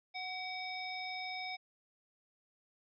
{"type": "harmonic tone with a mistuned harmonic", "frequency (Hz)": 740, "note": "F#5", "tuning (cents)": 0, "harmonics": [1, 3, 5, 7], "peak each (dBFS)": [-43, -42, -47, -48], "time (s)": [0.14, 1.57], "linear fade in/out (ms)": 20, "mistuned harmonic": 3, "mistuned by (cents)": 41, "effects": []}